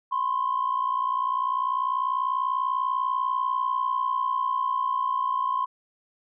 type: tone pair together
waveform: sine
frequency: 1012 / 1072.2 Hz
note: B5 / C6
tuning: +42 / +42 cents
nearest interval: minor second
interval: 100 cents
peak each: -25 dBFS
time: 0.11-5.66 s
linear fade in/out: 20 ms
effects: tanh soft clip ceiling -17 dBFS